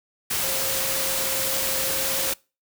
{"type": "tone in noise", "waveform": "sine", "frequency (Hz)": 534, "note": "C5", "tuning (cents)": 35, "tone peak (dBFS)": -33, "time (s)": [0.43, 2.33], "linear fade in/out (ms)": 10, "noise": "white", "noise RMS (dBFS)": -25, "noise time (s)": [0.3, 2.34], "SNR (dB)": -11, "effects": ["noise-tail reverb RT60 0.3 s tail -24 dB re dry"]}